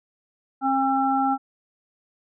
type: harmonic tone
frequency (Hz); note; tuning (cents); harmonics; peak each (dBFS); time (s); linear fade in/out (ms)
268.6; C4; +46; 1 / 3 / 5; -24 / -21 / -27; 0.61-1.38; 50
effects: none